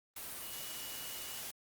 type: tone in noise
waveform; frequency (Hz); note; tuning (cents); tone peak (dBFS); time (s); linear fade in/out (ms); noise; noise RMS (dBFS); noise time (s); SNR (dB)
sine; 2916; F#7; -26; -51; 0.42-1.41; 5; white; -44; 0.16-1.51; -10
effects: Opus 32 kbps